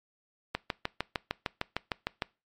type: click train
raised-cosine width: 0.3 ms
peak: -13 dBFS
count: 12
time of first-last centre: 0.55-2.222 s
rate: 6.58 Hz
effects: noise-tail reverb RT60 0.3 s tail -23 dB re dry + MP3 64 kbps